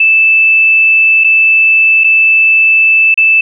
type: tone with dropouts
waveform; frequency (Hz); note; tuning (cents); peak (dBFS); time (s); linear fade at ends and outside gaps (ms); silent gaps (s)
sine; 2635; E7; -1; -4; 0-3.41; 5; 1.239-1.243 / 2.038-2.042 / 3.143-3.175
effects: none